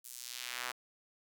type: tone with high-pass filter sweep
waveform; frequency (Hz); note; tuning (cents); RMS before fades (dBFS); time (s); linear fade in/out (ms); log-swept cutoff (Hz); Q
sawtooth; 123.47; B2; 0; -43; 0.04-0.72; 10; 10000 to 1100; 1
effects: none